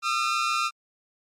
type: tone pair together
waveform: sawtooth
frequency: 1222 / 1348.2 Hz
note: D#6 / E6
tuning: -32 / +39 cents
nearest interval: major second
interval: 171 cents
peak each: -22 dBFS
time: 0.02-0.71 s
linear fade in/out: 50 ms
effects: low-pass 7000 Hz 12 dB/octave + MP3 96 kbps